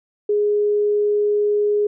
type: tone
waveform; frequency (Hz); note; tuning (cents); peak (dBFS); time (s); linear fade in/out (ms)
sine; 415.3; G#4; 0; -15; 0.29-1.87; 5
effects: none